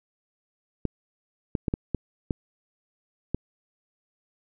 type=clicks; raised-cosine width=3 ms; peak=-12 dBFS; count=7; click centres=0.853 / 1.552 / 1.682 / 1.739 / 1.947 / 2.308 / 3.346 s; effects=none